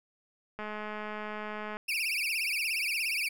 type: click train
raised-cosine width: 0.5 ms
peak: -24 dBFS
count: 251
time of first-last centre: 0.59-1.769 s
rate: 212 Hz
type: tone with vibrato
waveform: 35% pulse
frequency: 2489 Hz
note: D#7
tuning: in tune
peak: -27 dBFS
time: 1.88-3.29 s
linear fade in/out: 10 ms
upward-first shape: triangle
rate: 17 Hz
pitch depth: 210 cents each way
effects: none